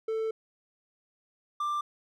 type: tone pair in turn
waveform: triangle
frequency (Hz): 443.2 / 1183.2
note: A4 / D6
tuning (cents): +13 / +13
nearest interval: octave + perfect fourth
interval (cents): 1700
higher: second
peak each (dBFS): -26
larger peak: neither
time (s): 0.08-0.31 / 1.6-1.81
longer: first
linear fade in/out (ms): 5
effects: none